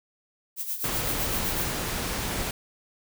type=noise with tremolo; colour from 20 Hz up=violet; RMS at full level=-29 dBFS; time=0.56-1.73 s; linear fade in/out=50 ms; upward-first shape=sine; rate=7.9 Hz; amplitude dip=65%
type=noise; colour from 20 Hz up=pink; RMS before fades=-30 dBFS; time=0.84-2.51 s; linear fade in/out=2 ms
effects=none